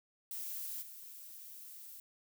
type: noise with level steps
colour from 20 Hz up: violet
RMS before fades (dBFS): -42 / -51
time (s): 0.31-2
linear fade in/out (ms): 2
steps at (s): 0.81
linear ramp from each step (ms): 20
effects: none